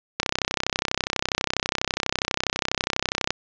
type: click train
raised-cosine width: 0.2 ms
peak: -4 dBFS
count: 101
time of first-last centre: 0.2-3.306 s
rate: 32.2 Hz
effects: resampled to 16000 Hz + 7-bit